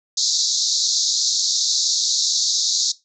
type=band-pass noise; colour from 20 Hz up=pink; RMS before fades=-20 dBFS; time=0.17-2.92 s; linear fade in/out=5 ms; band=3800 to 7000 Hz; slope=96 dB/octave; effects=noise-tail reverb RT60 0.2 s tail -18 dB re dry